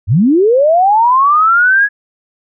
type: linear sweep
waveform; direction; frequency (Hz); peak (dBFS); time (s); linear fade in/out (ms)
sine; up; 80.7 to 1686; -6; 0.07-1.89; 50
effects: none